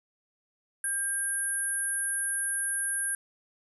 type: tone cluster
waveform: sine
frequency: 1596 / 9440 / 11120 Hz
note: G6 / D9 / F9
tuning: +31 / +8 / -9 cents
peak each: -34 / -32 / -31 dBFS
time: 0.84-3.15 s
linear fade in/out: 2 ms
effects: none